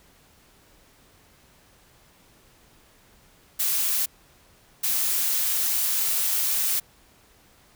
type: noise bursts at uneven times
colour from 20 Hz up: blue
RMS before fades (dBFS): -24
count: 2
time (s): 3.59-4.06 / 4.83-6.8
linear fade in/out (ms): 10
effects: pink hiss -57 dBFS RMS until 7.75 s